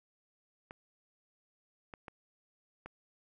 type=clicks; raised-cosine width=0.5 ms; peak=-30 dBFS; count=4; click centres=0.709 / 1.938 / 2.082 / 2.86 s; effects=none